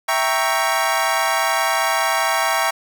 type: chord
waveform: 25% pulse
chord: E diminished seventh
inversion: none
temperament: equal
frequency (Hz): 659.3 / 784 / 932.3 / 1108.7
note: E5 / G5 / Bb5 / Db6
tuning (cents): 0 / 0 / 0 / 0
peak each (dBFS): -19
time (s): 0.08-2.71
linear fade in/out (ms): 10
effects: none